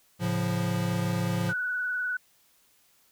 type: chord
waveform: square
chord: A augmented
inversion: none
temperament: equal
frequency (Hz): 110 / 138.59 / 174.61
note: A2 / C#3 / E#3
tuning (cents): 0 / 0 / 0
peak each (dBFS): -31 / -35 / -29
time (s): 0.19-1.54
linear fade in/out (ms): 50
type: tone with vibrato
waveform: sine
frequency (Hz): 1480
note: F#6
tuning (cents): 0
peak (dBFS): -27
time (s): 1.49-2.17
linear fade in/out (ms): 5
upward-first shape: triangle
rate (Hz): 20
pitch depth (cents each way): 44
effects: white hiss -64 dBFS RMS until 3.11 s